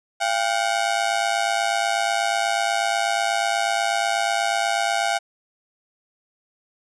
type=ring-modulated tone; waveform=sawtooth; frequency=740 Hz; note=F#5; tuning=in tune; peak=-13 dBFS; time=0.2-5.19 s; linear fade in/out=20 ms; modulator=54.1 Hz; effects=resampled to 22050 Hz